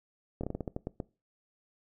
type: slowing click train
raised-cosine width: 2 ms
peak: -21 dBFS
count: 10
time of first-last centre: 0.41-1.002 s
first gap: 25 ms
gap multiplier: 1.23
effects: noise-tail reverb RT60 0.3 s tail -21 dB re dry